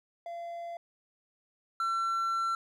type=tone pair in turn; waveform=triangle; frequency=684 / 1349.9 Hz; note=F5 / E6; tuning=-36 / +41 cents; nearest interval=octave; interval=1177 cents; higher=second; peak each=-35 / -26 dBFS; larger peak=second; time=0.26-0.77 / 1.8-2.55 s; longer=second; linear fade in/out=2 ms; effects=none